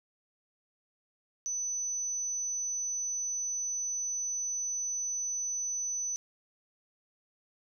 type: tone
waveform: sine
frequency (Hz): 6000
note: F#8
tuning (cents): +23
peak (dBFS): -31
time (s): 1.46-6.16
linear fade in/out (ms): 0
effects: none